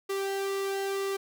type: tone with flanger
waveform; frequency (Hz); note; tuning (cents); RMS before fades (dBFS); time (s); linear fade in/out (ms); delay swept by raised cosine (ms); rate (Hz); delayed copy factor
sawtooth; 392; G4; 0; -31; 0.09-1.17; 10; 1.2 to 1.73; 2.1; -0.55
effects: none